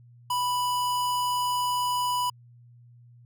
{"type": "tone", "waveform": "square", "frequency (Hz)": 987.8, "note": "B5", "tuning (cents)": 0, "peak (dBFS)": -25, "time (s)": [0.3, 2.3], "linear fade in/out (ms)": 5, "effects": ["added 120 Hz sine -50 dBFS peak until 3.25 s"]}